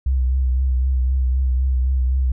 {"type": "tone with vibrato", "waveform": "sine", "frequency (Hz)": 64.4, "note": "C2", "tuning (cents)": -27, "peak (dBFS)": -15, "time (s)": [0.06, 2.32], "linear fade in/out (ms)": 5, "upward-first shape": "triangle", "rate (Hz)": 3.9, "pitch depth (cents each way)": 52, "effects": []}